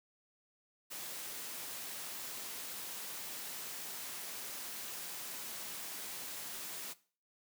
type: noise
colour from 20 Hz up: white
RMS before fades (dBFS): -44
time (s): 0.9-6.94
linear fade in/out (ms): 20
effects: noise-tail reverb RT60 0.4 s tail -18 dB re dry + high-pass 150 Hz 12 dB/octave